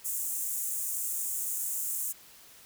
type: high-pass noise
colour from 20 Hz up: pink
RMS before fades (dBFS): -33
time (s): 0.04-2.13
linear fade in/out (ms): 20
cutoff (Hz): 7000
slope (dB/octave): 48
effects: white hiss -54 dBFS RMS until 2.65 s